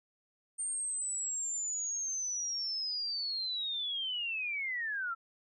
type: linear sweep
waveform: sine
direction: down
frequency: 8790 to 1318.5 Hz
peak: -33 dBFS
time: 0.58-5.15 s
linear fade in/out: 20 ms
effects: none